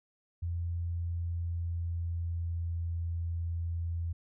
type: tone with pitch glide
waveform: sine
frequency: 85.5 to 84.37 Hz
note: F2 to E2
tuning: -36 to +41 cents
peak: -31 dBFS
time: 0.42-4.13 s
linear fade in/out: 10 ms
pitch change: -23 cents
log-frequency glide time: 0.89-2.99 s
effects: none